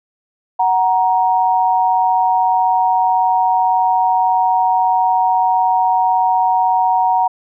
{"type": "tone pair together", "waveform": "sine", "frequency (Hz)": [744, 938.1], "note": ["F#5", "A#5"], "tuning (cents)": [9, 11], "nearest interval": "major third", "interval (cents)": 402, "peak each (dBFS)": -14, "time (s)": [0.59, 7.28], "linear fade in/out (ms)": 10, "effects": []}